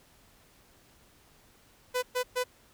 sawtooth tone bursts, 500 Hz, B4, 21 cents sharp, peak -23 dBFS, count 3, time 1.94-2.441 s, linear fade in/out 20 ms, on 87 ms, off 120 ms, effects pink hiss -61 dBFS RMS until 2.73 s

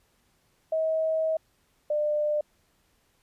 sine tone pair in turn, 638 / 598.6 Hz, D#5 / D5, +43 / +33 cents, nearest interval minor second, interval 110 cents, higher first, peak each -23 dBFS, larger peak neither, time 0.72-1.37 / 1.9-2.41 s, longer first, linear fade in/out 5 ms, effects pink hiss -68 dBFS RMS until 3.22 s + resampled to 32000 Hz

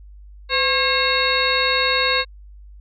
harmonic tone with a mistuned harmonic, 540 Hz, C#5, 45 cents flat, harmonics 1 / 2 / 3 / 4 / 5 / 7 / 8, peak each -24 / -24 / -24 / -24 / -24 / -24 / -24 dBFS, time 0.49-2.25 s, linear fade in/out 50 ms, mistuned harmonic 1, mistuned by -100 cents, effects added 50 Hz sine -39 dBFS peak until 2.8 s

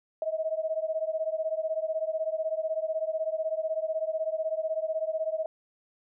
sine beating tone pair, 630 / 646 Hz, D#5 / E5, +21 / -35 cents, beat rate 16 Hz, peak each -30 / -31 dBFS, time 0.22-5.46 s, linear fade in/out 2 ms, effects none

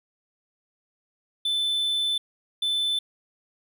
triangle tone bursts at uneven times, 3520 Hz, A7, in tune, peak -21 dBFS, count 2, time 1.45-2.18 / 2.62-2.99 s, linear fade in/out 5 ms, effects none

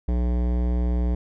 sine tone with hard clipping, 60.5 Hz, B1, 35 cents flat, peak -22 dBFS, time 0.08-1.15 s, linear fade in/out 5 ms, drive 17 dB, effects none

